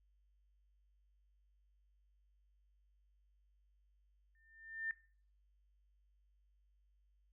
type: tone with exponential growth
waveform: sine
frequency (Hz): 1800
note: A6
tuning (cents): +39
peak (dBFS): -35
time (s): 4.35-4.91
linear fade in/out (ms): 1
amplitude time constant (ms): 120
effects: noise-tail reverb RT60 0.5 s tail -21 dB re dry + added 50 Hz sine -70 dBFS peak until 7.32 s